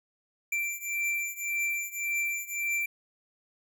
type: beating tone pair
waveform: square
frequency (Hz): 2349 / 2350.8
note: D7 / D7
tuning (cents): 0 / +1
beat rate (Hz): 1.8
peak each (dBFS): -32 / -34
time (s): 0.52-2.86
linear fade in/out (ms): 5
effects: none